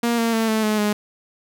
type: tone with pitch steps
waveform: sawtooth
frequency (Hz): 235.5 / 229.9 / 224.3 / 219 / 213.7 / 208.6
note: A#3 / A#3 / A3 / A3 / G#3 / G#3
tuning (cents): +18 / -24 / +34 / -8 / +50 / +8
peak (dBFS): -14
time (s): 0.03-0.93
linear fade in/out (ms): 5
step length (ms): 150
effects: none